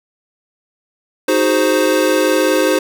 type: chord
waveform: square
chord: Ab dominant seventh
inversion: second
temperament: equal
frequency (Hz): 311.1 / 370 / 415.3 / 523.3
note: Eb4 / Gb4 / Ab4 / C5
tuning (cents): 0 / 0 / 0 / 0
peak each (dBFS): -18 / -19 / -21 / -16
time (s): 1.28-2.79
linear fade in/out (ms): 5
effects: 8-bit